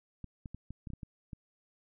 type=clicks; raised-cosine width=5 ms; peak=-30 dBFS; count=9; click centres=0.243 / 0.458 / 0.546 / 0.706 / 0.872 / 0.903 / 0.935 / 1.032 / 1.332 s; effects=none